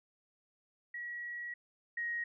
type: tone pair in turn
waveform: sine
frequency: 1918 / 1882.9 Hz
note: A#6 / A#6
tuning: +49 / +17 cents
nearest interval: unison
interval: 32 cents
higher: first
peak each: -39 / -34 dBFS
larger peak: second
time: 0.94-1.54 / 1.97-2.24 s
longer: first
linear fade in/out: 5 ms
effects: none